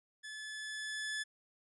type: tone with level ramp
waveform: sawtooth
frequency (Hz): 1726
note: A6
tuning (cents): -34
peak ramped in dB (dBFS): -41 to -32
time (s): 0.23-1.24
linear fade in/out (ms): 20
effects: resampled to 24000 Hz